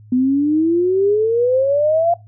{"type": "exponential sweep", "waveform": "sine", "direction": "up", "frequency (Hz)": [247.4, 698.5], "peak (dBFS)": -12, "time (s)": [0.12, 2.14], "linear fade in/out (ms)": 5, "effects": ["noise-tail reverb RT60 0.2 s tail -18 dB re dry", "added 106 Hz sine -40 dBFS peak until 2.27 s"]}